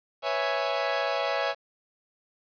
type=chord; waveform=sawtooth; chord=C# minor seventh; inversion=third; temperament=equal; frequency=493.9 / 554.4 / 659.3 / 830.6 Hz; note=B4 / C#5 / E5 / G#5; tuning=0 / 0 / 0 / 0 cents; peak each=-31 / -26 / -26 / -28 dBFS; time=0.22-1.55 s; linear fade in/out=50 ms; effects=resampled to 11025 Hz + 9-bit